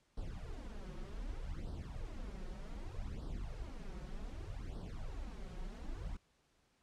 brown noise with flanger, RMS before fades -44 dBFS, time 0.17-6.17 s, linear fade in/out 5 ms, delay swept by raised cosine 0.21 to 5.51 ms, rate 0.65 Hz, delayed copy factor +0.95, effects pink hiss -75 dBFS RMS until 6.82 s + low-pass 8000 Hz 12 dB/octave

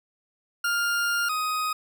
40% pulse tone pair in turn, 1405 / 1252.7 Hz, F6 / D#6, +10 / +11 cents, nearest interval major second, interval 199 cents, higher first, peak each -22 / -24 dBFS, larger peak first, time 0.64-1.29 / 1.29-1.73 s, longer first, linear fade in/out 5 ms, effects none

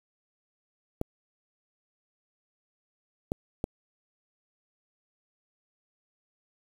clicks, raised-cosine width 2 ms, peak -15 dBFS, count 3, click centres 1.014 / 3.319 / 3.641 s, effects 7-bit

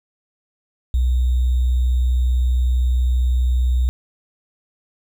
sine tone with sample-and-hold, 62.3 Hz, B1, 16 cents sharp, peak -14 dBFS, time 0.94-3.89 s, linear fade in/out 0 ms, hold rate 3675 Hz, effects none

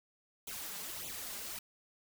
white noise with flanger, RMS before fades -43 dBFS, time 0.47-1.59 s, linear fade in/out 5 ms, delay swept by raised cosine 0.28 to 4.98 ms, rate 1.7 Hz, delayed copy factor +1, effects none

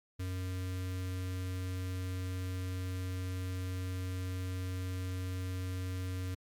square tone with notch filter, 92.2 Hz, F#2, 6 cents flat, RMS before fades -37 dBFS, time 0.19-6.35 s, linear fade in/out 10 ms, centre 790 Hz, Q 1.1, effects MP3 96 kbps

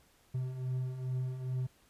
triangle beating tone pair, 126.4 / 128.8 Hz, B2 / C3, +41 / -27 cents, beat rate 2.4 Hz, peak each -39 / -32 dBFS, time 0.34-1.67 s, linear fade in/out 10 ms, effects pink hiss -66 dBFS RMS until 1.89 s + resampled to 32000 Hz

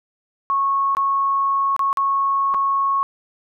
sine tone with dropouts, 1100 Hz, C#6, 14 cents flat, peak -16 dBFS, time 0.5-3.03 s, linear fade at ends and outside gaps 0 ms, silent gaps 0.95-0.969 / 1.764-1.793 / 1.929-1.972 / 2.54-2.545 s, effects none

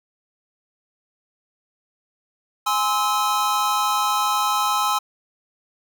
square chord, Ab augmented, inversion none, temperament just, 830.6 / 1038.3 / 1297.8 Hz, Ab5 / C6 / E6, 0 / -14 / -27 cents, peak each -25 / -24 / -23 dBFS, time 2.66-4.99 s, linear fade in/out 10 ms, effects none

